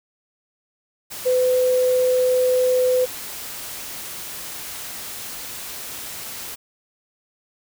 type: tone in noise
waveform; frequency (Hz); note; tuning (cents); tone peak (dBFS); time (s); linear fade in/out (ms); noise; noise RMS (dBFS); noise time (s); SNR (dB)
sine; 506; B4; +42; -15; 1.25-3.06; 20; white; -33; 1.1-6.56; +15
effects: none